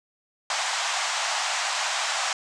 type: band-pass noise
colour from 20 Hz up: pink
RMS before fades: -27 dBFS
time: 0.5-2.33 s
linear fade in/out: 2 ms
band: 670 to 8100 Hz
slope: 48 dB/octave
effects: none